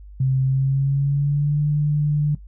sine tone with pitch glide, 132.1 to 148.28 Hz, C3 to D3, +17 to +17 cents, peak -16 dBFS, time 0.2-2.35 s, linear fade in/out 5 ms, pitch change +200 cents, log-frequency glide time 0.43-1.62 s, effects noise-tail reverb RT60 0.1 s tail -17 dB re dry + added 50 Hz sine -38 dBFS peak until 2.47 s

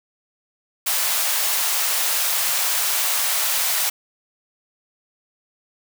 white high-pass noise, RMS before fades -21 dBFS, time 0.86-3.9 s, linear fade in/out 10 ms, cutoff 600 Hz, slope 24 dB/octave, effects none

